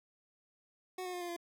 25% pulse tone with pitch steps, 369.1 / 362.5 / 356.1 / 349.8 / 343.6 Hz, F#4 / F#4 / F4 / F4 / F4, -4 / -35 / +34 / +3 / -28 cents, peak -35 dBFS, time 0.98-1.365 s, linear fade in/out 5 ms, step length 77 ms, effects none

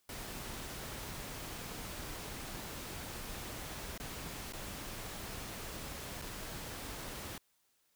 pink noise with dropouts, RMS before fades -44 dBFS, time 0.09-7.38 s, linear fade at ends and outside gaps 2 ms, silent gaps 3.978-3.999 / 4.524-4.534 / 6.217-6.221 s, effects white hiss -75 dBFS RMS until 7.95 s

